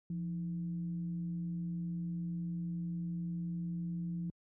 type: tone with frequency modulation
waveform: sine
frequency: 171.7 Hz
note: F3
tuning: 29 cents flat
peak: -35 dBFS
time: 0.1-4.3 s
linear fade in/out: 2 ms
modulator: 142 Hz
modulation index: 0.28
effects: high-pass 60 Hz 12 dB/octave